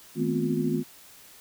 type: tone cluster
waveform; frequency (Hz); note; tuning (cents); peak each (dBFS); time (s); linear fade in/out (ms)
sine; 159.3 / 218.1 / 246.4 / 259.9 / 355.1; D#3 / A3 / B3 / C4 / F4; +41 / -15 / -4 / -11 / +29; -30; 0.15-0.84; 50
effects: white hiss -51 dBFS RMS until 1.4 s